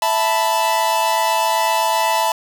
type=chord; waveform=45% pulse; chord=E suspended fourth; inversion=none; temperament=equal; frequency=659.3 / 880 / 987.8 Hz; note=E5 / A5 / B5; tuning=0 / 0 / 0 cents; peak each=-22 / -18 / -20 dBFS; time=0.02-2.32 s; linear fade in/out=2 ms; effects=none